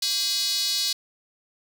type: tone with high-pass filter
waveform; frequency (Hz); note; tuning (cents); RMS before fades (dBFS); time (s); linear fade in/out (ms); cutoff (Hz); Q
square; 227.6; A#3; -41; -25; 0.02-0.93; 5; 4300; 4.7
effects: none